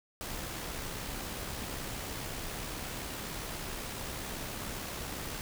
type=noise with amplitude modulation; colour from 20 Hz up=pink; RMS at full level=-38 dBFS; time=0.21-5.41 s; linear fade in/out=0 ms; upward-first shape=sine; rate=67.4 Hz; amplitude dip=30%; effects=none